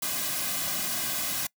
white noise with comb filter, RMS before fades -30 dBFS, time 0.02-1.47 s, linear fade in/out 5 ms, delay 2.2 ms, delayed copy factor -0.9, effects noise-tail reverb RT60 0.1 s tail -24 dB re dry

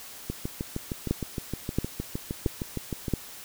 two click trains, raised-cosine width 3 ms, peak -11 / -17 dBFS, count 4 / 19, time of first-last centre 1.11-3.137 / 0.3-3.082 s, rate 1.48 / 6.47 Hz, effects white hiss -44 dBFS RMS until 3.44 s

